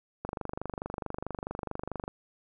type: click train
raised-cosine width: 1 ms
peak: -20 dBFS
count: 46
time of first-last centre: 0.25-2.079 s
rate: 24.6 Hz
effects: none